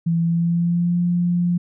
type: tone with pitch glide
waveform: sine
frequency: 167.2 to 175.01 Hz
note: E3 to F3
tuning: +25 to +4 cents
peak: -16 dBFS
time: 0.06-1.58 s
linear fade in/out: 10 ms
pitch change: +79 cents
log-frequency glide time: 0.21-0.99 s
effects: none